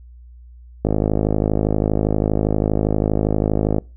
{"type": "click train", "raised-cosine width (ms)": 2, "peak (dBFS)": -4, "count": 155, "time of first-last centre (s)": [0.85, 3.783], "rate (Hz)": 52.5, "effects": ["noise-tail reverb RT60 0.3 s tail -24 dB re dry", "added 60 Hz sine -39 dBFS peak until 3.96 s"]}